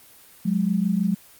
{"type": "tone pair together", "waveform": "sine", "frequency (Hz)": [181.9, 208.3], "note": ["F#3", "G#3"], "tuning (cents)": [-29, 5], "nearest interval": "major second", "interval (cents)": 234, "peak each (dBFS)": -22, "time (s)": [0.45, 1.15], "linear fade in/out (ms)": 10, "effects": ["white hiss -50 dBFS RMS until 1.39 s", "Opus 24 kbps"]}